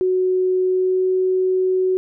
sine tone with pitch glide, 370 to 372.4 Hz, F#4 to F#4, 0 to +11 cents, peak -15 dBFS, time 0.01-1.97 s, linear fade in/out 0 ms, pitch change +11 cents, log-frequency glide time 0.64-1.06 s, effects none

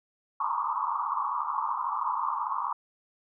white band-pass noise, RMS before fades -30 dBFS, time 0.4-2.73 s, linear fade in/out 5 ms, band 880 to 1200 Hz, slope 96 dB/octave, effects none

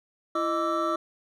triangle tone cluster, 335.2 / 619 / 1162 / 1325 Hz, E4 / D#5 / D6 / E6, +29 / -9 / -19 / +9 cents, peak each -28 dBFS, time 0.35-0.96 s, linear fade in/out 5 ms, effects none

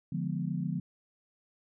sine chord, D diminished seventh, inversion none, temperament equal, 146.83 / 174.61 / 207.7 / 246.9 Hz, D3 / F3 / Ab3 / Cb4, 0 / 0 / 0 / 0 cents, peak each -35 / -33 / -39 / -39 dBFS, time 0.12-0.8 s, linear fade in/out 5 ms, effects none

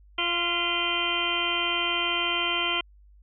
harmonic tone with a mistuned harmonic, 346.6 Hz, F4, 13 cents flat, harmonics 1 / 2 / 3 / 4 / 6 / 7 / 8 / 9, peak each -35 / -36 / -33 / -33 / -34 / -32 / -32 / -28 dBFS, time 0.18-2.81 s, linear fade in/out 5 ms, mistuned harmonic 6, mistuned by -27 cents, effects added 50 Hz sine -51 dBFS peak until 3.22 s

